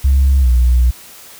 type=tone with pitch glide; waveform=sine; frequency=67.6 to 61.28 Hz; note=C#2 to B1; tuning=-43 to -13 cents; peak=-6 dBFS; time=0.04-0.91 s; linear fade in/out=10 ms; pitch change=-170 cents; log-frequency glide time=0.41-0.48 s; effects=tanh soft clip ceiling -5 dBFS + white hiss -38 dBFS RMS until 1.39 s